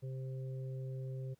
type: harmonic tone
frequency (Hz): 131.5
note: C3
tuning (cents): +9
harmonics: 1 / 3 / 4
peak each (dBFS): -39 / -51 / -53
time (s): 0.02-1.35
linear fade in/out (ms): 20
effects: pink hiss -75 dBFS RMS until 1.39 s